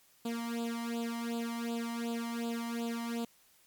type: tone with flanger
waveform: sawtooth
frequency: 233.1 Hz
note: A#3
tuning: in tune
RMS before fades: -36 dBFS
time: 0.25-3.25 s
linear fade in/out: 5 ms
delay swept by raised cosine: 0.25 to 1 ms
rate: 2.7 Hz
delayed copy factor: +0.9
effects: white hiss -65 dBFS RMS until 3.66 s + MP3 96 kbps